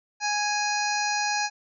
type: harmonic tone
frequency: 830.6 Hz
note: G#5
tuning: in tune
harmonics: 1 / 2 / 3 / 5 / 6 / 7 / 8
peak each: -27 / -30 / -32 / -34 / -35 / -35 / -36 dBFS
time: 0.2-1.5 s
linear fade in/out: 50 ms
effects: none